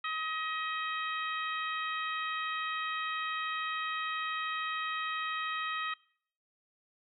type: harmonic tone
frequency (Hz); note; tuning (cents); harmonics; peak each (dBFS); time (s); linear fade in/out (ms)
633; D#5; +30; 2 / 3 / 4 / 5 / 6; -35 / -39 / -41 / -43 / -45; 0.04-5.94; 5
effects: noise-tail reverb RT60 0.6 s tail -22 dB re dry